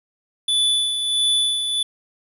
square tone with tremolo, 3476 Hz, A7, 22 cents flat, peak -16 dBFS, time 0.48-1.83 s, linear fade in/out 5 ms, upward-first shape sine, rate 1.5 Hz, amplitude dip 50%, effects resampled to 32000 Hz + 8-bit

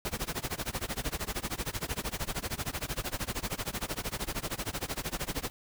pink noise with tremolo, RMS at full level -32 dBFS, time 0.05-5.5 s, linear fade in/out 0 ms, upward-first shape sine, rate 13 Hz, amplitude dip 95%, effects none

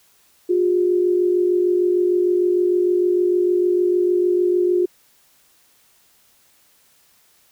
sine tone pair together, 356.8 / 403.4 Hz, F4 / G4, +37 / +50 cents, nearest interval major second, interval 213 cents, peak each -15 / -23 dBFS, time 0.49-4.86 s, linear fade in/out 10 ms, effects white hiss -57 dBFS RMS until 7.51 s

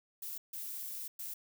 violet noise bursts at uneven times, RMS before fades -42 dBFS, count 3, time 0.22-0.38 / 0.53-1.08 / 1.19-1.34 s, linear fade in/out 5 ms, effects none

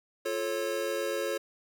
square chord, F augmented, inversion none, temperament just, 349.2 / 436.5 / 545.7 Hz, F4 / A4 / C#5, 0 / -14 / -27 cents, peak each -37 / -35 / -33 dBFS, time 0.25-1.38 s, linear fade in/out 10 ms, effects none

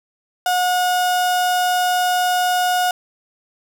35% pulse tone, 724 Hz, F#5, 38 cents flat, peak -14 dBFS, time 0.46-2.91 s, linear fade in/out 2 ms, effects none

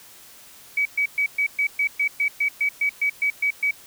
sine tone bursts, 2275 Hz, C#7, 44 cents sharp, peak -18 dBFS, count 15, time 0.77-3.71 s, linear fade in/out 5 ms, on 84 ms, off 120 ms, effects white hiss -47 dBFS RMS until 3.86 s

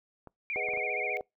clicks, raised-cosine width 1 ms, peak -32 dBFS, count 4, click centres 0.273 / 0.687 / 0.736 / 0.774 s
sine tone with vibrato, 2273 Hz, C#7, 43 cents sharp, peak -31 dBFS, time 0.5-1.17 s, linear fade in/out 0 ms, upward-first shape sine, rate 15 Hz, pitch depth 120 cents each way
sine chord, G# minor seventh, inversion none, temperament equal, 415.3 / 493.9 / 622.3 / 740 Hz, G#4 / B4 / D#5 / F#5, 0 / 0 / 0 / 0 cents, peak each -39 / -38 / -39 / -38 dBFS, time 0.56-1.21 s, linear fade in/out 0 ms
effects noise-tail reverb RT60 0.2 s tail -26 dB re dry

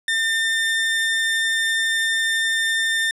30% pulse tone, 1803 Hz, A6, 42 cents sharp, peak -16 dBFS, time 0.08-3.11 s, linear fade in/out 2 ms, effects low-pass 11000 Hz 12 dB/octave

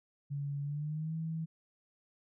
sine tone with pitch glide, 142.2 to 161.47 Hz, C#3 to E3, +45 to -35 cents, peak -34 dBFS, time 0.3-1.46 s, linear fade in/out 20 ms, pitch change +220 cents, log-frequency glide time 0.62-1.15 s, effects none

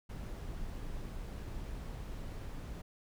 brown noise, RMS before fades -42 dBFS, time 0.09-2.82 s, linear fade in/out 10 ms, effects none

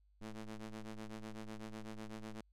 sawtooth ring-modulated tone, 110 Hz, A2, in tune, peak -38 dBFS, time 0.21-2.41 s, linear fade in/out 5 ms, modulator 106 Hz, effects added 50 Hz sine -67 dBFS peak until 2.52 s + low-pass 10000 Hz 12 dB/octave

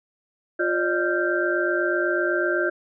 sine tone cluster, 352.6 / 561 / 609 / 1388 / 1566 Hz, F4 / C#5 / D#5 / F6 / G6, +17 / +21 / -37 / -11 / -2 cents, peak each -24 / -31 / -27 / -30 / -25 dBFS, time 0.59-2.7 s, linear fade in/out 10 ms, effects none

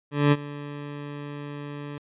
20% pulse tone with ADSR envelope, 145.1 Hz, D3, 21 cents flat, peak -10 dBFS, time 0.11-1.98 s, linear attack 210 ms, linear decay 39 ms, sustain -19 dB, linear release 3 ms, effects resampled to 8000 Hz

